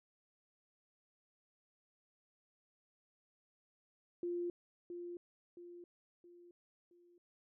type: tone with echo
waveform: sine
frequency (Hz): 349.1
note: F4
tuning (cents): -1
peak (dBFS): -36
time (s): 4.23-4.5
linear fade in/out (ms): 2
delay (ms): 670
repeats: 4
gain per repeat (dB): -7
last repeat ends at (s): 7.18
effects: none